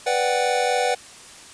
square chord, G major seventh, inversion first, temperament equal, 493.9 / 587.3 / 740 / 784 Hz, B4 / D5 / F#5 / G5, 0 / 0 / 0 / 0 cents, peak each -24 / -28 / -24 / -27 dBFS, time 0.06-0.95 s, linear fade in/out 10 ms, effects white hiss -43 dBFS RMS until 1.53 s + resampled to 22050 Hz

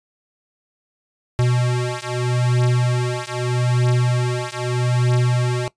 square beating tone pair, 122.8 / 123.6 Hz, B2 / B2, -9 / +2 cents, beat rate 0.8 Hz, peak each -21 dBFS, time 1.39-5.68 s, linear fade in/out 0 ms, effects noise-tail reverb RT60 0.1 s tail -19 dB re dry + resampled to 22050 Hz

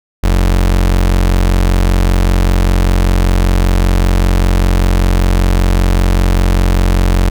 35% pulse tone, 45.13 Hz, F#1, 42 cents flat, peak -6 dBFS, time 0.23-7.3 s, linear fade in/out 10 ms, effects none

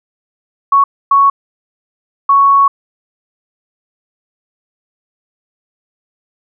sine tone bursts at uneven times, 1111 Hz, C#6, 4 cents sharp, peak -5 dBFS, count 3, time 0.72-0.84 / 1.11-1.3 / 2.29-2.68 s, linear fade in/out 5 ms, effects none

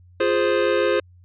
square chord, F minor, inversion none, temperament equal, 349.2 / 415.3 / 523.3 Hz, F4 / Ab4 / C5, 0 / 0 / 0 cents, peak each -24 / -23 / -21 dBFS, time 0.2-1 s, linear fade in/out 5 ms, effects added 89 Hz sine -47 dBFS peak until 1.24 s + resampled to 8000 Hz

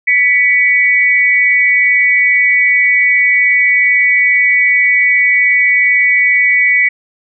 sine tone pair together, 1975.5 / 2253 Hz, B6 / C#7, 0 / +28 cents, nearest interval major second, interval 228 cents, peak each -10 dBFS, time 0.07-6.89 s, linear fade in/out 10 ms, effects none

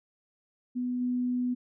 sine tone with level steps, 248 Hz, B3, 7 cents sharp, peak -28 / -26 dBFS, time 0.75-1.55 s, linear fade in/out 20 ms, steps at 1 s, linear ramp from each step 20 ms, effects none

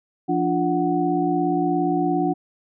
sine tone cluster, 172.5 / 293.3 / 350.5 / 741 Hz, F3 / D4 / F4 / F#5, -21 / -2 / +6 / +2 cents, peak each -27 / -22 / -24 / -24 dBFS, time 0.28-2.34 s, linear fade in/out 20 ms, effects none

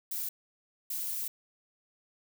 violet noise bursts at uneven times, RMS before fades -35 dBFS, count 2, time 0.11-0.29 / 0.9-1.28 s, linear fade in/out 5 ms, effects none

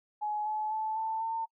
sine tone with pitch steps, 843 / 857.2 / 871.7 / 886.4 / 901.4 Hz, G#5 / A5 / A5 / A5 / A5, +26 / -45 / -16 / +13 / +42 cents, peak -30 dBFS, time 0.21-1.46 s, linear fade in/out 20 ms, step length 250 ms, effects noise-tail reverb RT60 0.1 s tail -26 dB re dry

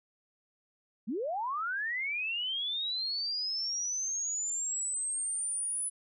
sine linear sweep, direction up, 183.5 to 10030 Hz, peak -31 dBFS, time 1.07-5.9 s, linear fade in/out 20 ms, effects none

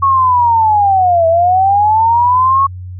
sine linear two-way sweep, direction down then up, 1108.7 to 650 to 1108.7 Hz, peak -7 dBFS, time 0.02-2.67 s, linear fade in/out 10 ms, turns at 1.27 s, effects added 91 Hz sine -24 dBFS peak until 2.99 s

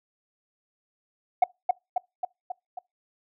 sine tone with echo, 730 Hz, F#5, 24 cents flat, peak -12 dBFS, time 1.42-1.44 s, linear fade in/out 5 ms, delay 270 ms, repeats 5, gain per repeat -4 dB, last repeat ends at 2.79 s, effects noise-tail reverb RT60 0.2 s tail -24 dB re dry + tanh soft clip ceiling -13 dBFS

